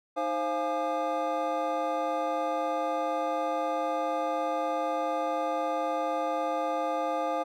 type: tone cluster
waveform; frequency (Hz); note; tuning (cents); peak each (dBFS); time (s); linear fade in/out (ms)
triangle; 311.4 / 529 / 692 / 836 / 1208; D#4 / C5 / F5 / G#5 / D6; +2 / +19 / -16 / +11 / +48; -35 / -30 / -30 / -32 / -34; 0.16-7.44; 20
effects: none